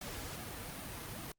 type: noise with flanger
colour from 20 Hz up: pink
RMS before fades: -44 dBFS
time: 0.01-1.32 s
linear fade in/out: 5 ms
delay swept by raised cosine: 2 to 5.6 ms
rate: 2.5 Hz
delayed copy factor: -0.65
effects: Opus 48 kbps